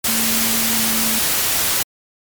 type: tone in noise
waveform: sine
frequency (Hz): 225.2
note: A3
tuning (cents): +40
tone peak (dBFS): -24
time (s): 0.08-1.19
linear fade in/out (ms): 5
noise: white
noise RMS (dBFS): -18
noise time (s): 0.04-1.83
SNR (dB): -9
effects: MP3 96 kbps